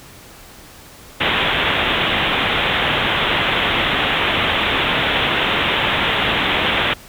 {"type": "low-pass noise", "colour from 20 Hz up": "white", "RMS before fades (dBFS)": -18, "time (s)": [1.2, 6.94], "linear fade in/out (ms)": 10, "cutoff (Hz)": 3600, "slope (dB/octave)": 96, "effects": ["pink hiss -41 dBFS RMS until 7.08 s"]}